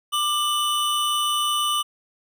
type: tone pair together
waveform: square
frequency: 1188 / 2979 Hz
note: D6 / F#7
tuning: +20 / +11 cents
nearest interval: octave + major third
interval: 1591 cents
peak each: -24 dBFS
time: 0.12-1.83 s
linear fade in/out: 20 ms
effects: none